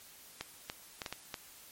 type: clicks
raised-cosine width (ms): 0.2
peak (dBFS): -20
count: 6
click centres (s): 0.41 / 0.699 / 1.018 / 1.062 / 1.126 / 1.342
effects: white hiss -55 dBFS RMS until 1.71 s + MP3 64 kbps

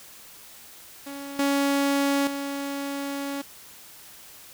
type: tone with level steps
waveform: sawtooth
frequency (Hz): 279.8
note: C#4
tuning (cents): +16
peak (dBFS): -31 / -17 / -25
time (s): 1.06-3.42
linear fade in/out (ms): 10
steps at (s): 1.39 / 2.27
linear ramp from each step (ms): 2
effects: white hiss -47 dBFS RMS until 4.53 s

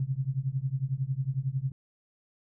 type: tone with tremolo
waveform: sine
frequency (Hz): 133.3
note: C3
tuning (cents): +33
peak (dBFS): -23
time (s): 0-1.72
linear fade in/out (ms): 2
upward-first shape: triangle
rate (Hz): 11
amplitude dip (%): 100
effects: none

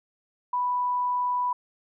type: tone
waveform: sine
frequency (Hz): 987.8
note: B5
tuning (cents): 0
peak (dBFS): -23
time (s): 0.53-1.53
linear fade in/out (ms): 5
effects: none

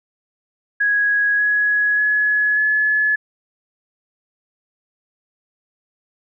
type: tone with pitch steps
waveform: sine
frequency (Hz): 1661.2 / 1677.6 / 1694.1 / 1710.9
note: G#6 / G#6 / G#6 / A6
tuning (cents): 0 / +17 / +34 / -49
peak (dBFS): -14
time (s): 0.8-3.16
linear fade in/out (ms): 10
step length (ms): 590
effects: none

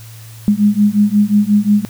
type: beating tone pair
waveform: sine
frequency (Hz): 204.3 / 209.9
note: G#3 / G#3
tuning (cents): -28 / +19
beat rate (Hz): 5.6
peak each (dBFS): -12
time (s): 0.48-1.85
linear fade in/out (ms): 0
effects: added 112 Hz sine -33 dBFS peak until 1.89 s + white hiss -41 dBFS RMS until 1.89 s

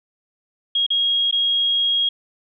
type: tone with dropouts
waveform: sine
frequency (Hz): 3278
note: G#7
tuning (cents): -23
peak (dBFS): -16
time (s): 0.75-2.09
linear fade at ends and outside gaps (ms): 5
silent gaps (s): 0.865-0.903 / 1.312-1.325
effects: none

